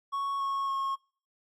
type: tone with pitch steps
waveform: triangle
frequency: 1108.7 / 1097.9 / 1087.1 Hz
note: C#6 / C#6 / C#6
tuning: 0 / -17 / -34 cents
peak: -27 dBFS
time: 0.12-0.96 s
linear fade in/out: 20 ms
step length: 280 ms
effects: noise-tail reverb RT60 0.4 s tail -23 dB re dry + AAC 64 kbps